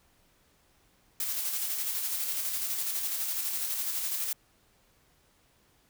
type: noise with tremolo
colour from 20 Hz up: blue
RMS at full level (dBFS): -31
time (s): 1.2-4.33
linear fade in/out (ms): 2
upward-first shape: square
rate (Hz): 12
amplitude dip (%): 30
effects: pink hiss -66 dBFS RMS until 5.89 s